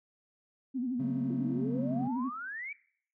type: tone with vibrato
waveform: sine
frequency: 251.2 Hz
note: B3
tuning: 30 cents sharp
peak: -30 dBFS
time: 0.74-2.3 s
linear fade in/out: 20 ms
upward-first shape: sine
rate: 12 Hz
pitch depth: 110 cents each way
type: chord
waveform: triangle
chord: F# minor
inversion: second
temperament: just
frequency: 138.75 / 185 / 222 Hz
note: C#3 / F#3 / A3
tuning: +2 / 0 / +16 cents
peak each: -34 / -39 / -39 dBFS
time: 0.99-2.08 s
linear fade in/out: 10 ms
type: tone with exponential decay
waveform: sine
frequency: 341.5 Hz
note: F4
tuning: 39 cents flat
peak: -34 dBFS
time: 1.3-1.45 s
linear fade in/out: 5 ms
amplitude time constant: 32 ms
type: exponential sweep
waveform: sine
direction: up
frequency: 270 to 2349 Hz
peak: -37 dBFS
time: 1.38-2.73 s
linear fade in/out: 5 ms
effects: noise-tail reverb RT60 0.6 s tail -20 dB re dry + tanh soft clip ceiling -19 dBFS